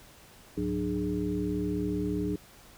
sine tone cluster, 67.8 / 103.4 / 181.2 / 299.3 / 414.2 Hz, C#2 / G#2 / F#3 / D4 / G#4, -38 / -7 / -36 / +33 / -5 cents, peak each -39 / -38 / -33 / -31 / -35 dBFS, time 0.57-2.36 s, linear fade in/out 5 ms, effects pink hiss -54 dBFS RMS until 2.77 s

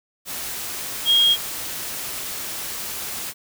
sine tone in noise, 3258 Hz, G#7, 34 cents flat, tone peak -13 dBFS, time 1.05-1.37 s, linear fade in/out 50 ms, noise white, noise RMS -30 dBFS, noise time 0.25-3.34 s, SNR +14 dB, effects none

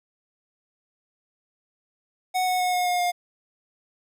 square tone with pitch steps, 739 / 733 / 727.1 / 721.3 / 715.5 / 709.7 Hz, F#5 / F#5 / F#5 / F#5 / F5 / F5, -2 / -16 / -30 / -44 / +42 / +28 cents, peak -22 dBFS, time 2.34-3.12 s, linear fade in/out 20 ms, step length 130 ms, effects none

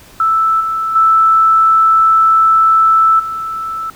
sine tone with level steps, 1318.5 Hz, E6, in tune, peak -9 / -14 / -6 / -18 dBFS, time 0.2-3.9 s, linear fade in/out 2 ms, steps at 0.6 / 0.95 / 3.19 s, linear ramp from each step 10 ms, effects pink hiss -41 dBFS RMS until 3.95 s

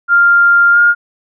sine tone with pitch glide, 1396.9 to 1417.2 Hz, F6 to F6, 0 to +25 cents, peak -5 dBFS, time 0.08-0.95 s, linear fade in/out 50 ms, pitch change +25 cents, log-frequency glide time 0.72-0.78 s, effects none

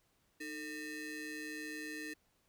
35% pulse ring-modulated tone, 753 Hz, F#5, 30 cents sharp, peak -37 dBFS, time 0.4-2.14 s, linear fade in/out 10 ms, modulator 1060 Hz, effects pink hiss -75 dBFS RMS until 2.48 s

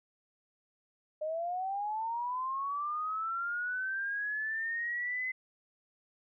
sine linear sweep, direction up, 606 to 2048 Hz, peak -32 dBFS, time 1.21-5.32 s, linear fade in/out 10 ms, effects none

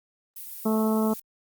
violet noise, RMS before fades -39 dBFS, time 0.36-1.2 s, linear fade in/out 5 ms
harmonic tone, 218.6 Hz, A3, 11 cents flat, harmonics 1 / 2 / 3 / 4 / 5 / 6, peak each -22 / -28 / -32 / -34 / -36 / -38 dBFS, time 0.65-1.14 s, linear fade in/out 10 ms
effects Opus 32 kbps

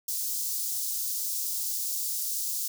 white high-pass noise, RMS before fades -31 dBFS, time 0.08-2.68 s, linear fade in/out 5 ms, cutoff 4900 Hz, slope 24 dB/octave, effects none

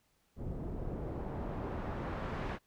pink noise with low-pass filter sweep, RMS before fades -39 dBFS, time 0.36-2.59 s, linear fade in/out 50 ms, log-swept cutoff 350 to 1900 Hz, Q 0.78, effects pink hiss -74 dBFS RMS until 2.66 s

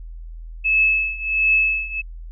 sine tone with tremolo, 2600 Hz, E7, 24 cents flat, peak -12 dBFS, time 0.64-2.02 s, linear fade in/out 20 ms, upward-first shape triangle, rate 1.4 Hz, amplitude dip 90%, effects added 41 Hz sine -32 dBFS peak until 2.31 s

